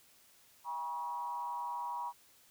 sine tone with frequency modulation, 961 Hz, B5, 48 cents flat, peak -36 dBFS, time 0.64-2.13 s, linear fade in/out 50 ms, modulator 150 Hz, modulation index 0.7, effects white hiss -64 dBFS RMS until 2.5 s

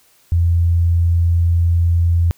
sine tone, 85.1 Hz, F2, 44 cents flat, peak -11 dBFS, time 0.32-2.31 s, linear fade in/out 0 ms, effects white hiss -54 dBFS RMS until 2.37 s

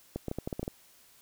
clicks, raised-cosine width 2 ms, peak -20 dBFS, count 9, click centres 0.16 / 0.283 / 0.314 / 0.386 / 0.475 / 0.528 / 0.595 / 0.63 / 0.679 s, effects white hiss -60 dBFS RMS until 1.21 s

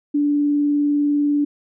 sine tone with vibrato, 290.9 Hz, D4, 16 cents flat, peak -15 dBFS, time 0.14-1.45 s, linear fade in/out 10 ms, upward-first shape triangle, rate 20 Hz, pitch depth 18 cents each way, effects none

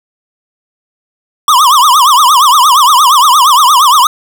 square tone with vibrato, 1100 Hz, C#6, 14 cents flat, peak -4 dBFS, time 1.48-4.07 s, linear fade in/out 2 ms, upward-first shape triangle, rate 8.6 Hz, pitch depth 270 cents each way, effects none

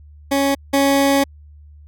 20% pulse tone pair in turn, 277.2 / 277.2 Hz, C#4 / C#4, 0 / 0 cents, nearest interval unison, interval 0 cents, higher neither, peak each -10 / -8 dBFS, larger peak second, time 0.31-0.55 / 0.73-1.24 s, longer second, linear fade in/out 10 ms, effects added 74 Hz sine -40 dBFS peak until 1.87 s

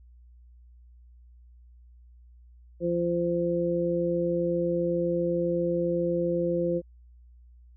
harmonic tone, 172.4 Hz, F3, 22 cents flat, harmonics 1 / 2 / 3, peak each -30 / -28 / -27 dBFS, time 2.8-6.82 s, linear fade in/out 50 ms, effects added 60 Hz sine -50 dBFS peak until 7.76 s

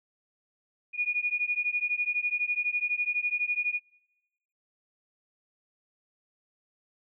sine beating tone pair, 2444 / 2456 Hz, D#7 / D#7, -32 / -23 cents, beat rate 12 Hz, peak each -29 dBFS, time 0.93-3.8 s, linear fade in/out 50 ms, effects noise-tail reverb RT60 1.0 s tail -26 dB re dry

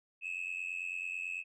sine tone with amplitude modulation, 2587 Hz, E7, 33 cents flat, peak -30 dBFS, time 0.21-1.44 s, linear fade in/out 50 ms, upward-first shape sine, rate 89.1 Hz, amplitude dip 95%, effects tanh soft clip ceiling -32 dBFS

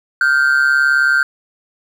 triangle ring-modulated tone, 1480 Hz, F#6, in tune, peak -5 dBFS, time 0.21-1.23 s, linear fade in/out 2 ms, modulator 69.4 Hz, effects tanh soft clip ceiling -2 dBFS

